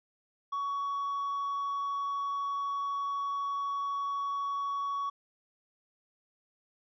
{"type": "tone", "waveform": "triangle", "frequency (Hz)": 1122, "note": "C#6", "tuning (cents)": 21, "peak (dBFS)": -28, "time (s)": [0.52, 5.1], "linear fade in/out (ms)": 10, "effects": ["tanh soft clip ceiling -25 dBFS", "resampled to 16000 Hz"]}